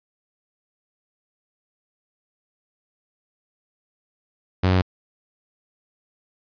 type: tone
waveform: sawtooth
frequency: 92.5 Hz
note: F#2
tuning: in tune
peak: -12 dBFS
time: 4.63-4.82 s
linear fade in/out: 10 ms
effects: resampled to 11025 Hz